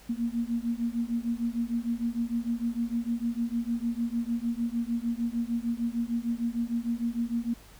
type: beating tone pair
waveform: sine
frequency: 231.2 / 237.8 Hz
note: A#3 / A#3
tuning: -14 / +35 cents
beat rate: 6.6 Hz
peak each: -30 dBFS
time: 0.09-7.54 s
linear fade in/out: 10 ms
effects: added 50 Hz sine -53 dBFS peak until 7.79 s + pink hiss -54 dBFS RMS until 7.79 s